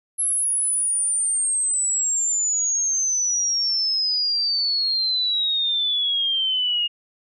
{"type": "exponential sweep", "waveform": "sine", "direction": "down", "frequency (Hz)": [11090, 2842], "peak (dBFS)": -19, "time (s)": [0.18, 6.88], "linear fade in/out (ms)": 20, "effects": []}